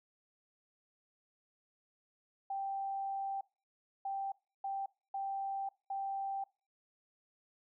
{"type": "tone bursts at uneven times", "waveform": "sine", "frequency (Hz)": 784, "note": "G5", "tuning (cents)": 0, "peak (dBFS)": -35, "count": 5, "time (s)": [[2.5, 3.41], [4.05, 4.32], [4.64, 4.86], [5.14, 5.69], [5.9, 6.44]], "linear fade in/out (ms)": 5, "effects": ["noise-tail reverb RT60 0.3 s tail -22 dB re dry"]}